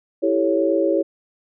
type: chord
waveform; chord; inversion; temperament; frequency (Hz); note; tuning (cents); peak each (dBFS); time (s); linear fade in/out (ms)
sine; A dominant seventh; second; equal; 329.6 / 392 / 440 / 554.4; E4 / G4 / A4 / C#5; 0 / 0 / 0 / 0; -20 / -22 / -26 / -20; 0.22-1.03; 20
effects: none